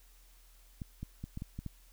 clicks, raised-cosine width 5 ms, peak -27 dBFS, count 7, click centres 0.818 / 1.03 / 1.24 / 1.374 / 1.421 / 1.59 / 1.663 s, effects added 41 Hz sine -58 dBFS peak until 1.92 s + white hiss -65 dBFS RMS until 1.92 s

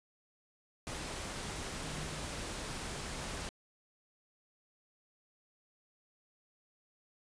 sine tone in noise, 153.1 Hz, D#3, 28 cents flat, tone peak -44 dBFS, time 1.84-2.19 s, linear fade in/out 0 ms, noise pink, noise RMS -41 dBFS, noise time 0.87-3.49 s, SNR -6 dB, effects resampled to 22050 Hz

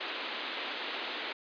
white band-pass noise, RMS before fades -38 dBFS, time 0-1.33 s, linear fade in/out 10 ms, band 250 to 4000 Hz, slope 48 dB/octave, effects resampled to 11025 Hz

